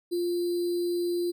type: tone with sample-and-hold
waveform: sine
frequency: 348.9 Hz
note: F4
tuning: 2 cents flat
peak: -25 dBFS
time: 0.11-1.32 s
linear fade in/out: 20 ms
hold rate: 4410 Hz
effects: none